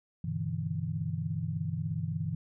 sine chord, E minor seventh, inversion first, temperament equal with one note detuned, 98 / 123.47 / 146.83 / 163.49 Hz, G2 / B2 / D3 / E3, 0 / 0 / 0 / -14 cents, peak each -37 / -38 / -37 / -34 dBFS, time 0.24-2.35 s, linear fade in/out 5 ms, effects none

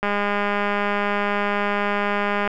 click train, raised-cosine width 0.5 ms, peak -8 dBFS, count 500, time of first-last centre 0.03-2.476 s, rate 204 Hz, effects none

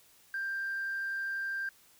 sine tone, 1583 Hz, G6, 17 cents sharp, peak -31 dBFS, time 0.34-1.69 s, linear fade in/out 2 ms, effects tanh soft clip ceiling -29 dBFS + white hiss -62 dBFS RMS until 1.99 s

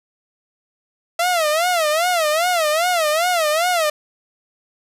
sawtooth tone with vibrato, 661 Hz, E5, 5 cents sharp, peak -12 dBFS, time 1.19-3.9 s, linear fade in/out 5 ms, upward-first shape sine, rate 2.5 Hz, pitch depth 170 cents each way, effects resampled to 32000 Hz + 8-bit

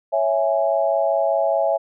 sine chord, C# minor, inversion none, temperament equal, 554.4 / 659.3 / 830.6 Hz, C#5 / E5 / G#5, 0 / 0 / 0 cents, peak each -21 / -19 / -24 dBFS, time 0.12-1.78 s, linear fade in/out 20 ms, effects none

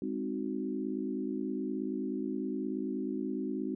sine chord, Ab dominant seventh, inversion none, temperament equal with one note detuned, 204.9 / 261.6 / 311.1 / 370 Hz, Ab3 / C4 / Eb4 / Gb4, -23 / 0 / 0 / 0 cents, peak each -38 / -36 / -38 / -39 dBFS, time 0.02-3.75 s, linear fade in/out 2 ms, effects none

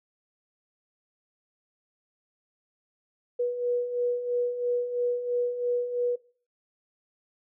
sine beating tone pair, 484.6 / 487.6 Hz, B4 / B4, -33 / -22 cents, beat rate 3 Hz, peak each -33 / -26 dBFS, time 3.39-6.16 s, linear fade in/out 10 ms, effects noise-tail reverb RT60 0.4 s tail -19 dB re dry

